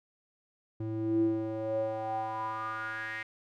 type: tone with band-pass filter sweep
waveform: square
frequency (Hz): 110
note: A2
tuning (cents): 0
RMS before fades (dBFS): -33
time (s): 0.8-3.23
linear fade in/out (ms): 5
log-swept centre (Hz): 230 to 2000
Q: 6.9
effects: none